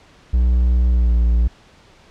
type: tone with pitch glide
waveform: triangle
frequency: 61 to 58.28 Hz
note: B1 to A#1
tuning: -21 to 0 cents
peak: -10 dBFS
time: 0.33-1.48 s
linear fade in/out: 10 ms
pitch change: -79 cents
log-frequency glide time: 0.9-1.13 s
effects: pink hiss -49 dBFS RMS until 2.1 s + low-pass 5000 Hz 12 dB/octave